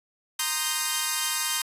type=chord; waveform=5% pulse; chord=C minor seventh; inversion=third; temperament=equal with one note detuned; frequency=932.3 / 1046.5 / 1235.9 / 1568 Hz; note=Bb5 / C6 / Eb6 / G6; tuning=0 / 0 / -12 / 0 cents; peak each=-19 dBFS; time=0.39-1.62 s; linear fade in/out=5 ms; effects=resampled to 32000 Hz